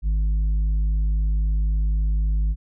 sine tone with tanh clipping, 51.9 Hz, G#1, in tune, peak -19 dBFS, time 0.02-2.56 s, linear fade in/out 50 ms, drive 5 dB, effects none

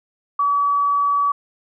sine tone, 1142 Hz, D6, 49 cents flat, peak -15 dBFS, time 0.39-1.32 s, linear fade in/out 5 ms, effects none

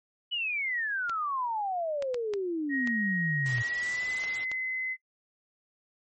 sine exponential sweep, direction down, 2993 to 114.5 Hz, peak -28 dBFS, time 0.31-3.63 s, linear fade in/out 20 ms
clicks, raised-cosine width 0.2 ms, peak -21 dBFS, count 8, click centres 1.096 / 2.024 / 2.144 / 2.337 / 2.874 / 3.583 / 4.238 / 4.516 s
sine tone with pitch glide, 1883 to 2042 Hz, A#6 to C7, +17 to -43 cents, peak -29 dBFS, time 2.69-4.97 s, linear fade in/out 50 ms, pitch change +140 cents, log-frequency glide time 3.54-4.22 s
white noise, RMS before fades -40 dBFS, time 3.46-4.44 s, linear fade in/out 0 ms
effects noise-tail reverb RT60 0.1 s tail -23 dB re dry + MP3 32 kbps

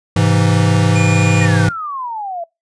square chord, Ab augmented, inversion none, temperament equal, 103.83 / 130.81 / 164.81 Hz, Ab2 / C3 / E3, 0 / 0 / 0 cents, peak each -14 / -20 / -15 dBFS, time 0.16-1.69 s, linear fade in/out 5 ms
square tone, 2430 Hz, D#7, 42 cents flat, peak -21 dBFS, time 0.95-1.46 s, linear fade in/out 10 ms
sine exponential sweep, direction down, 1903 to 662 Hz, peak -21 dBFS, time 1.41-2.44 s, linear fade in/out 5 ms
effects noise-tail reverb RT60 0.2 s tail -23 dB re dry + resampled to 22050 Hz

